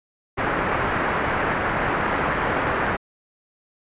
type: low-pass noise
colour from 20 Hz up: white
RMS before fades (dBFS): -23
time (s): 0.37-2.97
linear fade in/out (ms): 20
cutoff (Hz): 1800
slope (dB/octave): 24
effects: resampled to 8000 Hz